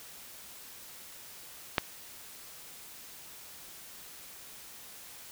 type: click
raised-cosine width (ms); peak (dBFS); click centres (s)
0.3; -8; 1.782
effects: white hiss -49 dBFS RMS until 5.31 s